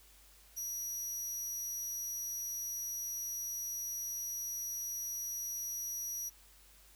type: tone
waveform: sawtooth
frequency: 5800 Hz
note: F#8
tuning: 35 cents flat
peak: -35 dBFS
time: 0.56-6.3 s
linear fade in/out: 20 ms
effects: added 50 Hz sine -63 dBFS peak until 6.95 s + white hiss -62 dBFS RMS until 6.95 s